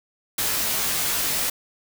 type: noise with comb filter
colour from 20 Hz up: white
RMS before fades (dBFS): -24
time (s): 0.38-1.5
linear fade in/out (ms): 5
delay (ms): 17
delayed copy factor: -0.7
effects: none